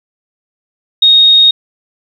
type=tone; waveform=sine; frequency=3729 Hz; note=A#7; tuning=in tune; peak=-3 dBFS; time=1.02-1.51 s; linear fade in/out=5 ms; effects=7-bit